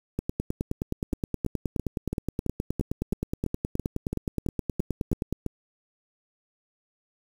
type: two click trains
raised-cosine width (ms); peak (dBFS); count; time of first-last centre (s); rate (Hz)
3; -14 / -15; 50 / 14; 0.19-5.326 / 1.13-5.463; 9.54 / 3
effects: 7-bit